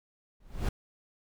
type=noise with exponential growth; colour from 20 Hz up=brown; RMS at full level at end=-22 dBFS; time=0.4-0.69 s; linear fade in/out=5 ms; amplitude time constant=63 ms; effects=none